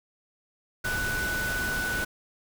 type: tone in noise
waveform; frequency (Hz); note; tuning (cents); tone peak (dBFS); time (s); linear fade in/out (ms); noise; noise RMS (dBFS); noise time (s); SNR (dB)
sine; 1487; F#6; +8; -28; 0.84-2.05; 10; pink; -33; 0.84-2.05; +2
effects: none